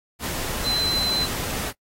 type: tone in noise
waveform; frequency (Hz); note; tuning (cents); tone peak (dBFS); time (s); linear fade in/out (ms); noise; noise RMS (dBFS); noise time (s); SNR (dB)
sine; 4054; B7; +45; -21; 0.63-1.28; 50; pink; -29; 0.19-1.73; +5
effects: noise-tail reverb RT60 0.1 s tail -24 dB re dry + AAC 48 kbps